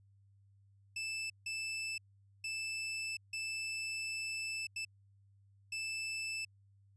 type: tone bursts at uneven times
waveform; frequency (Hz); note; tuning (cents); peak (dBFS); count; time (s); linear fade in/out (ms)
sawtooth; 2637; E7; 0; -34; 6; 0.96-1.3 / 1.46-1.98 / 2.44-3.17 / 3.33-4.67 / 4.76-4.85 / 5.72-6.45; 5
effects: added 99 Hz sine -63 dBFS peak until 6.96 s + resampled to 22050 Hz